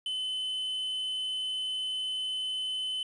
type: tone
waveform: triangle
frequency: 3036 Hz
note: F#7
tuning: 44 cents sharp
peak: -29 dBFS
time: 0.06-3.03 s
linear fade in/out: 2 ms
effects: resampled to 24000 Hz + 10-bit